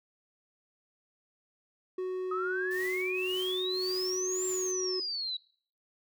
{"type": "tone", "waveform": "triangle", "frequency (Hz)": 370, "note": "F#4", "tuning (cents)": 0, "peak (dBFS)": -29, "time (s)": [1.98, 5], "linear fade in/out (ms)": 5}
{"type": "exponential two-way sweep", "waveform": "sine", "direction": "up then down", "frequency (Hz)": [1244.5, 7430, 3868], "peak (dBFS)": -32, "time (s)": [2.31, 5.37], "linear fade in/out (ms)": 5, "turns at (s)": 4.46}
{"type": "noise with tremolo", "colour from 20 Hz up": "white", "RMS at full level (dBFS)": -46, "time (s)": [2.71, 4.72], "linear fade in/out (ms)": 0, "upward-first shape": "triangle", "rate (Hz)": 1.8, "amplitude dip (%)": 90}
{"effects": ["noise-tail reverb RT60 0.5 s tail -22 dB re dry"]}